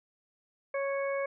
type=harmonic tone; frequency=553 Hz; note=C#5; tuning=4 cents flat; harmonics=1 / 2 / 3 / 4; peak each=-30 / -39 / -42 / -40 dBFS; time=0.74-1.26 s; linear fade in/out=5 ms; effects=none